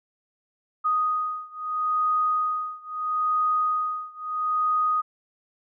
sine beating tone pair, 1244.5 / 1245.26 Hz, D#6 / D#6, 0 / +1 cents, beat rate 0.76 Hz, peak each -25 / -26 dBFS, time 0.84-5.02 s, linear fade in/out 20 ms, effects none

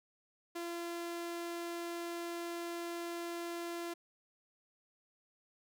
sawtooth tone, 342 Hz, F4, 36 cents flat, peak -35 dBFS, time 0.55-3.94 s, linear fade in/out 10 ms, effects none

